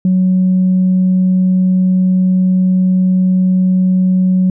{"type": "tone", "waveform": "sine", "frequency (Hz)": 185, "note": "F#3", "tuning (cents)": 0, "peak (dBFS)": -7, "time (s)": [0.05, 4.5], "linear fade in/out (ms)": 2, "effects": ["tanh soft clip ceiling -5 dBFS"]}